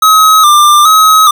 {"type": "tone with vibrato", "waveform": "square", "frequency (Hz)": 1232, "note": "D#6", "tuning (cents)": -17, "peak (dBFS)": -3, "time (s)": [0.02, 1.31], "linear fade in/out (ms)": 5, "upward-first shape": "square", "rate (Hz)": 1.2, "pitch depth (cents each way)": 59, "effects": []}